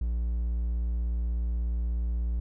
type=tone; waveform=triangle; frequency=58.27 Hz; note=A#1; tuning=in tune; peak=-24 dBFS; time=0.01-2.4 s; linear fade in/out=5 ms; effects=none